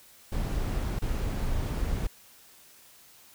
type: noise with dropouts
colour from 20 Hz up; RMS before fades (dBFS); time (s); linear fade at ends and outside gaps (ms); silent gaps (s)
brown; -29; 0.32-2.07; 5; 0.991-1.019
effects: white hiss -55 dBFS RMS until 3.34 s